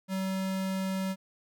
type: tone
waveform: square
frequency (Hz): 190.4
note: F#3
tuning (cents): +50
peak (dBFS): -30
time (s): 0.08-1.16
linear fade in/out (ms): 50
effects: none